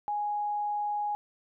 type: tone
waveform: sine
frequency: 830 Hz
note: G#5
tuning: 1 cent flat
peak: -28 dBFS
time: 0.08-1.15 s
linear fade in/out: 0 ms
effects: none